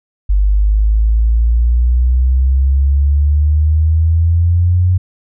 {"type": "exponential sweep", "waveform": "sine", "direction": "up", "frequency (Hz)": [48.93, 91.7], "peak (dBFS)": -8, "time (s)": [0.29, 4.98], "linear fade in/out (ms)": 10, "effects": []}